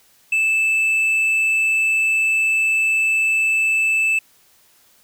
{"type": "tone with hard clipping", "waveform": "sine", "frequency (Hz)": 2632, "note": "E7", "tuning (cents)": -3, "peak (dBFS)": -16, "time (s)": [0.32, 4.19], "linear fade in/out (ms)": 5, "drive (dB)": 3, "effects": ["white hiss -55 dBFS RMS until 5.03 s"]}